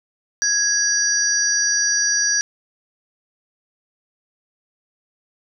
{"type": "tone cluster", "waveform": "sine", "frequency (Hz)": [1662, 4689, 5810], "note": ["G#6", "D8", "F#8"], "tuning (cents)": [1, -4, -32], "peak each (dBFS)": [-21, -25, -18], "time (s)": [0.42, 2.41], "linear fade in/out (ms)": 0, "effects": []}